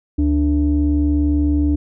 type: tone pair together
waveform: sine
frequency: 73.35 / 293.7 Hz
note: D2 / D4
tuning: -2 / 0 cents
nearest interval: 2 octaves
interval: 2402 cents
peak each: -15 dBFS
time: 0.18-1.76 s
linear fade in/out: 10 ms
effects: tanh soft clip ceiling -8 dBFS